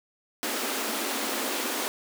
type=high-pass noise; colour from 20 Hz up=pink; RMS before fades=-30 dBFS; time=0.43-1.88 s; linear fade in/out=0 ms; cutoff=220 Hz; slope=96 dB/octave; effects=none